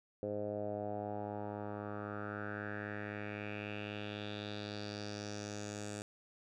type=tone with low-pass filter sweep; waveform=10% pulse; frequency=103.83 Hz; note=G#2; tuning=in tune; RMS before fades=-42 dBFS; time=0.23-6.02 s; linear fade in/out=0 ms; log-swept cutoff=520 to 7900 Hz; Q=4.1; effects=none